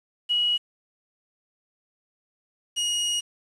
sine / sawtooth tone pair in turn, 2911 / 2883 Hz, F#7 / F#7, -29 / -46 cents, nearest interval unison, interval 17 cents, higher first, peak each -20 dBFS, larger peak neither, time 0.29-0.58 / 2.76-3.21 s, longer second, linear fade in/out 20 ms, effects resampled to 24000 Hz + 8-bit

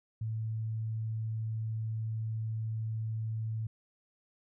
sine tone, 110.8 Hz, A2, 13 cents sharp, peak -32 dBFS, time 0.21-3.67 s, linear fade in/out 5 ms, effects none

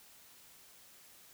silence, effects white hiss -59 dBFS RMS until 1.33 s

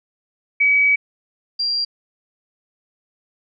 sine tone pair in turn, 2275 / 4757 Hz, C#7 / D8, +44 / +21 cents, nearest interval octave + minor second, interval 1277 cents, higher second, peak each -12 / -18 dBFS, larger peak first, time 0.6-0.96 / 1.59-1.85 s, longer first, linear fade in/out 10 ms, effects none

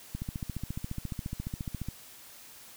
click train, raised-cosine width 5 ms, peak -22 dBFS, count 26, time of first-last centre 0.15-1.886 s, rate 14.4 Hz, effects white hiss -51 dBFS RMS until 2.76 s

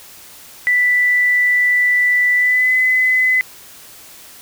sine tone with pitch glide, 1977 to 2020 Hz, B6 to B6, +1 to +39 cents, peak -11 dBFS, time 0.67-3.41 s, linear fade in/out 0 ms, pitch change +38 cents, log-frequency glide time 2.36-2.73 s, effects white hiss -40 dBFS RMS until 4.41 s

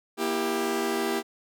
sawtooth chord, E diminished, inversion second, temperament just, 237.3 / 329.6 / 395.6 Hz, Bb3 / E4 / G4, +31 / 0 / +16 cents, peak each -28 / -27 / -24 dBFS, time 0.17-1.23 s, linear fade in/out 50 ms, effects none

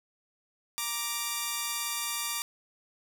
5% pulse tone pair together, 936.1 / 1174.7 Hz, A#5 / D6, +7 / 0 cents, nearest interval major third, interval 393 cents, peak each -24 / -20 dBFS, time 0.78-2.42 s, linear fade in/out 0 ms, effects 8-bit

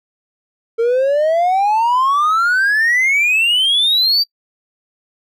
triangle exponential sweep, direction up, 451.3 to 4699 Hz, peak -9 dBFS, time 0.78-4.24 s, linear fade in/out 20 ms, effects noise-tail reverb RT60 0.1 s tail -26 dB re dry + tanh soft clip ceiling -5 dBFS

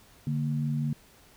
sine tone pair together, 145.94 / 231.4 Hz, D3 / A#3, -11 / -13 cents, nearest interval minor sixth, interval 798 cents, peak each -27 / -32 dBFS, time 0.27-0.93 s, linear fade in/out 2 ms, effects pink hiss -57 dBFS RMS until 1.36 s

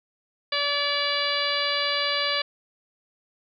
harmonic tone with a mistuned harmonic, 575 Hz, D5, 37 cents flat, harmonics 1 / 2 / 3 / 4 / 5 / 6 / 7 / 8, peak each -31 / -31 / -31 / -31 / -31 / -31 / -31 / -31 dBFS, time 0.52-2.42 s, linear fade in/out 5 ms, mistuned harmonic 8, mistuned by +43 cents, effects none

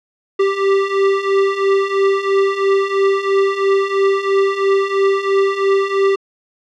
square beating tone pair, 390 / 393 Hz, G4 / G4, -9 / +4 cents, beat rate 3 Hz, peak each -19 / -15 dBFS, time 0.39-6.16 s, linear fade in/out 10 ms, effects low-pass 3000 Hz 12 dB/octave

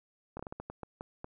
slowing click train, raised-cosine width 1 ms, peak -26 dBFS, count 10, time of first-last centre 0.37-1.244 s, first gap 24 ms, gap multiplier 1.33, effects none

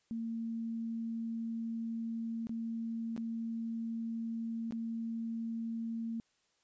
sine tone with dropouts, 228 Hz, A#3, 38 cents flat, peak -35 dBFS, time 0.11-6.2 s, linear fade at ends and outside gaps 0 ms, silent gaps 2.47-2.494 / 3.164-3.177 / 4.709-4.723 s, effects white hiss -75 dBFS RMS until 6.63 s + resampled to 16000 Hz

